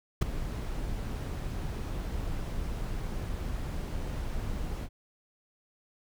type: noise with ADSR envelope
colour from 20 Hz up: brown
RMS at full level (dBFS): -18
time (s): 0.21-4.89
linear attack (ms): 12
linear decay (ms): 8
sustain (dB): -16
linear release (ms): 56
effects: none